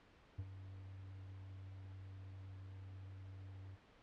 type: tone with ADSR envelope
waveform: triangle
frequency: 95.7 Hz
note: G2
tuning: 41 cents flat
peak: -37 dBFS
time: 0.38-3.77 s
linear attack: 12 ms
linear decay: 46 ms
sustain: -11 dB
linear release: 30 ms
effects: pink hiss -66 dBFS RMS until 4.02 s + low-pass 3000 Hz 12 dB/octave